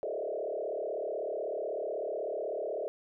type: tone with frequency modulation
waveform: sine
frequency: 526 Hz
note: C5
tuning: 9 cents sharp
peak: -32 dBFS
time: 0.03-2.88 s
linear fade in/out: 0 ms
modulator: 36.1 Hz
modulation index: 3.6
effects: none